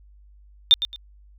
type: tone with echo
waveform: sine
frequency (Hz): 3598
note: A7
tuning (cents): +38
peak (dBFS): -9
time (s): 0.71-0.74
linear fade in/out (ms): 0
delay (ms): 110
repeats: 2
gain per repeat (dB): -12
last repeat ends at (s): 0.96
effects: added 50 Hz sine -48 dBFS peak until 1.38 s